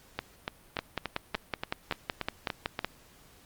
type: two click trains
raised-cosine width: 0.3 ms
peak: -13 / -15 dBFS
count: 12 / 10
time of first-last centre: 0.79-2.846 / 0.19-2.791 s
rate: 5.35 / 3.46 Hz
effects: pink hiss -58 dBFS RMS until 3.45 s + Opus 48 kbps